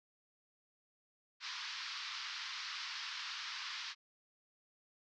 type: band-pass noise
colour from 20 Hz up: white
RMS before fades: -44 dBFS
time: 1.4-3.95 s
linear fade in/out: 50 ms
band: 1000 to 5300 Hz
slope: 48 dB/octave
effects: none